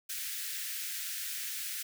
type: high-pass noise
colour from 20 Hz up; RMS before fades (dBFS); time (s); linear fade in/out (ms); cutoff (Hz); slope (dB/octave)
white; -38; 0.09-1.83; 10; 1500; 48
effects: none